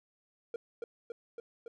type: tone with echo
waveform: triangle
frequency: 466.2 Hz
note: A#4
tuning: in tune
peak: -32 dBFS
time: 0.54-0.56 s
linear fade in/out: 2 ms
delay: 280 ms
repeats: 4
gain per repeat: -2 dB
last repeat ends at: 1.68 s
effects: none